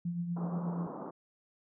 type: tone with tremolo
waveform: sine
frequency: 172.7 Hz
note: F3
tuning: 19 cents flat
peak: -30 dBFS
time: 0.05-0.87 s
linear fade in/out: 5 ms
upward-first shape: triangle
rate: 8.3 Hz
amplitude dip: 55%
type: band-pass noise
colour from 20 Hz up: pink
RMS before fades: -43 dBFS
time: 0.36-1.11 s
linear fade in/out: 10 ms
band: 160 to 1200 Hz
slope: 48 dB/octave
effects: none